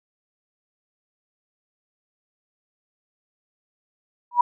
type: tone with exponential growth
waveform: sine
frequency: 968 Hz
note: B5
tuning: 35 cents flat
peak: -8 dBFS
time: 4.31-4.41 s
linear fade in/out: 5 ms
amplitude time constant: 20 ms
effects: none